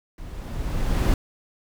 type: noise with level ramp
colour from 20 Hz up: brown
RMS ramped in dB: -38 to -17 dBFS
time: 0.18-1.14 s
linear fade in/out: 2 ms
effects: none